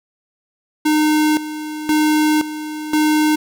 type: tone with tremolo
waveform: square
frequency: 305.7 Hz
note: D#4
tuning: 30 cents flat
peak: -13 dBFS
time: 0.85-3.36 s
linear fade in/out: 10 ms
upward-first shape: square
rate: 0.96 Hz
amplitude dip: 75%
effects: 7-bit